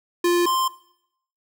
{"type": "tone pair in turn", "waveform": "square", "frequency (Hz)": [349.2, 1046.4], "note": ["F4", "C6"], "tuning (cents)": [0, 0], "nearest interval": "octave + perfect fifth", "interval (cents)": 1900, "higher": "second", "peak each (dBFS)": [-17, -20], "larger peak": "first", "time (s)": [[0.24, 0.46], [0.46, 0.68]], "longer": "neither", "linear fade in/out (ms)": 5, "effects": ["noise-tail reverb RT60 0.7 s tail -18 dB re dry"]}